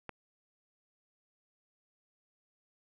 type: click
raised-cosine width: 0.5 ms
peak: -25 dBFS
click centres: 0.093 s
effects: none